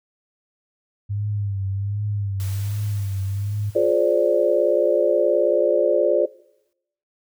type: tone with vibrato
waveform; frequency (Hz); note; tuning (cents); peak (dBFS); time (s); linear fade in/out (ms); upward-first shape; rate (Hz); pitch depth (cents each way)
sine; 100.5; G2; +44; -22; 1.09-3.71; 20; triangle; 1.3; 76
type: noise with exponential decay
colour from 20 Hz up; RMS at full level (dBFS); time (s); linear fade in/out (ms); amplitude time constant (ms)
white; -39; 2.4-6.73; 0; 940
type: chord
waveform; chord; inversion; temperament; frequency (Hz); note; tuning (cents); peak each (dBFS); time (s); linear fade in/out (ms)
sine; D half-diminished seventh; first; just; 352.4 / 422.9 / 528.6 / 587.3; F4 / Ab4 / C5 / D5; +16 / +31 / +18 / 0; -22 / -22 / -21 / -19; 3.75-6.26; 10
effects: noise-tail reverb RT60 0.8 s tail -21 dB re dry